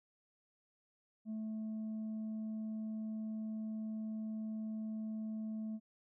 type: tone with tanh clipping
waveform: sine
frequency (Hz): 218.2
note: A3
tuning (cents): -14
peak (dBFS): -39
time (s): 1.25-5.8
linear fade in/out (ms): 50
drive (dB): 2
effects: none